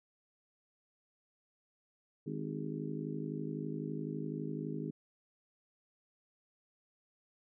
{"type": "harmonic tone with a mistuned harmonic", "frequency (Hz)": 51.91, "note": "G#1", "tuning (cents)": 0, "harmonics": [3, 4, 5, 6, 7, 8], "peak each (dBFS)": [-41, -44, -42, -44, -50, -46], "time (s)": [2.26, 4.91], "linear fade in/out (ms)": 10, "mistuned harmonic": 7, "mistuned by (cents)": 70, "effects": []}